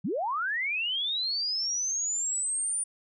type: linear sweep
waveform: sine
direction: up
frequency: 140 to 9397 Hz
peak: -27 dBFS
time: 0.04-2.84 s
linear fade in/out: 10 ms
effects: none